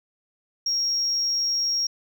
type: tone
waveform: sine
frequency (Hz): 5588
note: F8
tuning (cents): 0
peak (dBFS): -20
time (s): 0.66-1.87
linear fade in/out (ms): 5
effects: tanh soft clip ceiling -18 dBFS